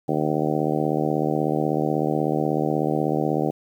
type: harmonic tone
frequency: 76.3 Hz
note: D#2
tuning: 33 cents flat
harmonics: 2 / 3 / 4 / 5 / 6 / 7 / 8 / 9 / 10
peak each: -27 / -29 / -26 / -28 / -29 / -30 / -32 / -33 / -30 dBFS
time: 0.08-3.51 s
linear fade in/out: 10 ms
effects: 9-bit